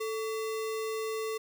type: tone with sample-and-hold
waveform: sine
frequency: 440 Hz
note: A4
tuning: in tune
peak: -31 dBFS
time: 0-1.38 s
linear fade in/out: 10 ms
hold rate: 1575 Hz
effects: none